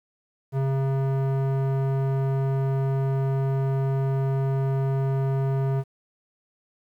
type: tone with low-pass filter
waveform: square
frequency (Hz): 135.1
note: C#3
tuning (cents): -44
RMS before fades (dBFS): -24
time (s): 0.52-5.84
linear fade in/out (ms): 50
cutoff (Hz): 970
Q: 0.7
effects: 9-bit